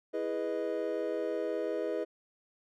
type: chord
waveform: triangle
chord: E major seventh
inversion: none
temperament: equal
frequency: 329.6 / 415.3 / 493.9 / 622.3 Hz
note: E4 / G#4 / B4 / D#5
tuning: 0 / 0 / 0 / 0 cents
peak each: -36 / -34 / -34 / -35 dBFS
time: 0.13-2.05 s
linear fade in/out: 20 ms
effects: none